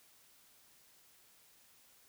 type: silence
effects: white hiss -65 dBFS RMS until 2.08 s